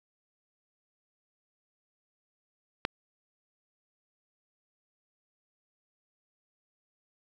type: click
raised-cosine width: 0.3 ms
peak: -11 dBFS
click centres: 2.851 s
effects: 8-bit